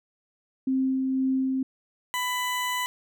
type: tone with tremolo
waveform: sine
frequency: 263.3 Hz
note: C4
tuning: 11 cents sharp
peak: -21 dBFS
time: 0.67-1.63 s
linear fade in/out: 5 ms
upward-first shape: sine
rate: 2 Hz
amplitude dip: 25%
type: tone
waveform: 20% pulse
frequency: 996 Hz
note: B5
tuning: 14 cents sharp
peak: -21 dBFS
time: 2.14-2.86 s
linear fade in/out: 0 ms
effects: none